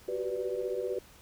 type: chord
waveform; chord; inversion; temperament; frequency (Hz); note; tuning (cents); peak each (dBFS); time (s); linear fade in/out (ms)
sine; G major seventh; third; equal with one note detuned; 370 / 385.5 / 493.9 / 587.3; F#4 / G4 / B4 / D5; 0 / -29 / 0 / 0; -38 / -35 / -34 / -40; 0.08-0.99; 5
effects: pink hiss -56 dBFS RMS until 1.21 s